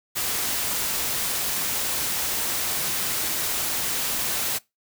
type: noise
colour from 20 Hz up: white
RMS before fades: -26 dBFS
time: 0.15-4.59 s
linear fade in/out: 20 ms
effects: noise-tail reverb RT60 0.2 s tail -22 dB re dry